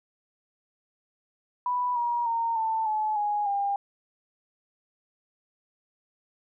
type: tone with pitch steps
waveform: sine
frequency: 987 / 953.4 / 920.9 / 889.5 / 859.2 / 830 / 801.7 Hz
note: B5 / A#5 / A#5 / A5 / A5 / G#5 / G5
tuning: -1 / +39 / -21 / +19 / -41 / -1 / +39 cents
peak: -24 dBFS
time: 1.66-3.76 s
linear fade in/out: 2 ms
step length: 300 ms
effects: none